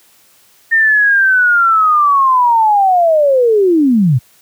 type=linear sweep; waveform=sine; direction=down; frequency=1829 to 112.2 Hz; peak=-7 dBFS; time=0.71-4.19 s; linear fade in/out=20 ms; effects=white hiss -49 dBFS RMS until 4.41 s + high-pass 60 Hz 12 dB/octave